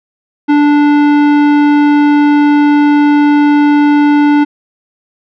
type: tone with tanh clipping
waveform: sine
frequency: 292.7 Hz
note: D4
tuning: 6 cents flat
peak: -7 dBFS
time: 0.48-4.45 s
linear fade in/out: 20 ms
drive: 16 dB
effects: none